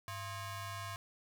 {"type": "ring-modulated tone", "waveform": "sawtooth", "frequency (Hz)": 580, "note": "D5", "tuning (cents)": -22, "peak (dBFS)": -34, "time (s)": [0.08, 0.96], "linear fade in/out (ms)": 0, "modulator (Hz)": 479, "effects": []}